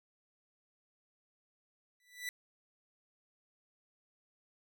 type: tone with exponential growth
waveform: sawtooth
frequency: 1975.5 Hz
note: B6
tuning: in tune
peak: -31 dBFS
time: 2-2.29 s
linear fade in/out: 1 ms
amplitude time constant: 61 ms
effects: none